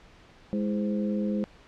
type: harmonic tone with a mistuned harmonic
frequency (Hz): 103.7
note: G#2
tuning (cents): -2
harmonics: 2 / 3 / 4 / 5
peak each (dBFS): -26 / -35 / -39 / -35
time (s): 0.53-1.44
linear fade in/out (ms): 0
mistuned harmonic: 3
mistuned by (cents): +75
effects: pink hiss -54 dBFS RMS until 1.67 s + low-pass 4000 Hz 12 dB/octave